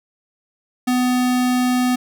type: tone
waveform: square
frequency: 250 Hz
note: B3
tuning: 21 cents sharp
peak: -16 dBFS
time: 0.87-1.96 s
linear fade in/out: 10 ms
effects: none